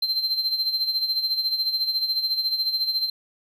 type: tone with tremolo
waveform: triangle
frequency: 4123 Hz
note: C8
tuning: 26 cents flat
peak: -18 dBFS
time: 0.02-3.1 s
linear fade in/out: 5 ms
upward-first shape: sine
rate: 14 Hz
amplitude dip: 65%
effects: none